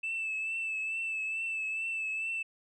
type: tone with vibrato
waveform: sine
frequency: 2637 Hz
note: E7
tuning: in tune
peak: -30 dBFS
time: 0.03-2.43 s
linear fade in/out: 10 ms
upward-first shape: triangle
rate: 2.3 Hz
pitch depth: 38 cents each way
effects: tanh soft clip ceiling -29 dBFS

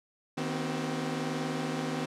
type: tone cluster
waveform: sawtooth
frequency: 156.5 / 241.6 / 262.7 / 380 Hz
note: D#3 / B3 / C4 / F#4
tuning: +10 / -38 / +7 / +46 cents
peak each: -32 / -33 / -31 / -36 dBFS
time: 0.37-2.06 s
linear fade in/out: 10 ms
effects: low-pass 8000 Hz 12 dB/octave

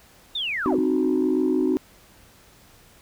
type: linear sweep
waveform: sine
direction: down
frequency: 3729 to 138.59 Hz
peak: -24 dBFS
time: 0.35-0.79 s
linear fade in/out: 5 ms
type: chord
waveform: sine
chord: C diminished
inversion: none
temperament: equal with one note detuned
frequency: 261.6 / 307.9 / 370 Hz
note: C4 / Eb4 / Gb4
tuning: 0 / -18 / 0 cents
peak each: -22 dBFS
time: 0.66-1.77 s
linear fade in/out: 0 ms
effects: tanh soft clip ceiling -13 dBFS + pink hiss -53 dBFS RMS until 3.01 s

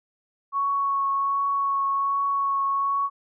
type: tone with vibrato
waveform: sine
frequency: 1108.7 Hz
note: C#6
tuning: in tune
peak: -21 dBFS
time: 0.52-3.1 s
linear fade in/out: 50 ms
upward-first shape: triangle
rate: 1.3 Hz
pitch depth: 13 cents each way
effects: none

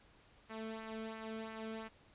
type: tone with flanger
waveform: sawtooth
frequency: 221.4 Hz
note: A3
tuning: 11 cents sharp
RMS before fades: -45 dBFS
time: 0.49-1.89 s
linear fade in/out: 20 ms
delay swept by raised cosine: 0.24 to 1.12 ms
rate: 2.9 Hz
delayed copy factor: -0.6
effects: pink hiss -65 dBFS RMS until 2.14 s + resampled to 8000 Hz

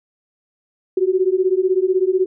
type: beating tone pair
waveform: sine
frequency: 365.5 / 381.5 Hz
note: F#4 / G4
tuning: -21 / -47 cents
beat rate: 16 Hz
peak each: -17 dBFS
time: 0.97-2.26 s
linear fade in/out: 5 ms
effects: none

